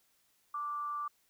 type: tone with amplitude modulation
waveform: sine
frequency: 1173 Hz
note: D6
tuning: 2 cents flat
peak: -33 dBFS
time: 0.54-1.08 s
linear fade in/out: 5 ms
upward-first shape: sine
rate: 278 Hz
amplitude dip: 30%
effects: white hiss -72 dBFS RMS until 1.29 s